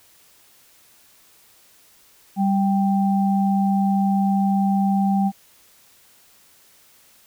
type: tone pair together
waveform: sine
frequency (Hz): 196.4 / 785.6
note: G3 / G5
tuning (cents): +4 / +4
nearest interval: 2 octaves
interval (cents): 2400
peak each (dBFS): -17 / -23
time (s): 2.36-5.32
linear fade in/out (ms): 50
effects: white hiss -54 dBFS RMS until 7.26 s